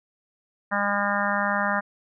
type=harmonic tone; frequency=202.5 Hz; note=G#3; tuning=43 cents flat; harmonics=1 / 3 / 4 / 5 / 6 / 7 / 8 / 9; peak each=-30 / -30 / -30 / -30 / -30 / -30 / -30 / -30 dBFS; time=0.71-1.81 s; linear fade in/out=20 ms; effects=none